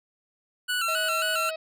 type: tone with vibrato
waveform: 25% pulse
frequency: 1414 Hz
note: F6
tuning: 21 cents sharp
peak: -21 dBFS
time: 0.68-1.51 s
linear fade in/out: 20 ms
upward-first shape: square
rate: 3.7 Hz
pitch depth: 75 cents each way
type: harmonic tone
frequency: 638 Hz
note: D#5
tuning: 43 cents sharp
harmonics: 1 / 2 / 3 / 4 / 5 / 6 / 7 / 8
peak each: -31 / -47 / -50 / -41 / -54 / -46 / -50 / -54 dBFS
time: 0.88-1.56 s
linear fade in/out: 5 ms
effects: none